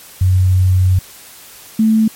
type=tone pair in turn; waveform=sine; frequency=92.5 / 220 Hz; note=F#2 / A3; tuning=0 / 0 cents; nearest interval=octave + minor third; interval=1500 cents; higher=second; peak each=-8 dBFS; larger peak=neither; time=0.21-0.99 / 1.79-2.08 s; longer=first; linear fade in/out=5 ms; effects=white hiss -38 dBFS RMS until 2.15 s + MP3 64 kbps